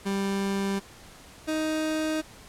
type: tone pair in turn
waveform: 30% pulse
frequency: 196.8 / 312.4 Hz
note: G3 / D#4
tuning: +7 / +7 cents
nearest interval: minor sixth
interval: 800 cents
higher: second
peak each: -23 dBFS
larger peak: neither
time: 0.05-0.8 / 1.47-2.22 s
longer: neither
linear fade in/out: 20 ms
effects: pink hiss -49 dBFS RMS until 2.48 s + low-pass 11000 Hz 12 dB/octave